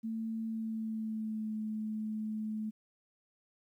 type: tone with pitch glide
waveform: sine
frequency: 223.7 to 216.1 Hz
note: A3 to A3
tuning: +29 to -31 cents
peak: -34 dBFS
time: 0.03-2.71 s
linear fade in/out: 20 ms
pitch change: -60 cents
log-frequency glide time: 0.46-1.55 s
effects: 12-bit